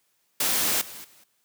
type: noise with level steps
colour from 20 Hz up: white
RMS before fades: -24 / -41 / -55 dBFS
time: 0.4-1.24 s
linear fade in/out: 5 ms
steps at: 0.81 / 1.04 s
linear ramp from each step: 5 ms
effects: white hiss -70 dBFS RMS until 1.44 s + high-pass 100 Hz 12 dB/octave